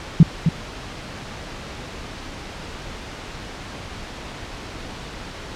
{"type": "tone with echo", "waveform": "sine", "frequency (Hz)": 162.5, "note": "E3", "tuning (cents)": -24, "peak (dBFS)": -4, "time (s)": [0.2, 0.23], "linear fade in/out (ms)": 2, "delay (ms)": 260, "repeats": 1, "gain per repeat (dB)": -8, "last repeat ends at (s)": 0.49, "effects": ["pink hiss -34 dBFS RMS until 5.55 s", "low-pass 5000 Hz 12 dB/octave"]}